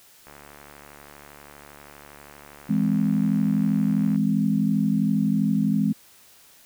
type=click train; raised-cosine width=0.5 ms; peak=-29 dBFS; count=283; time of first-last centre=0.27-4.16 s; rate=72.5 Hz
type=chord; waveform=sine; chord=E augmented; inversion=none; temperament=equal with one note detuned; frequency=164.81 / 207.7 / 260.1 Hz; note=E3 / G#3 / B#3; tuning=0 / 0 / -10 cents; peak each=-25 / -21 / -25 dBFS; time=2.69-5.93 s; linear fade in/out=10 ms
effects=white hiss -53 dBFS RMS until 6.65 s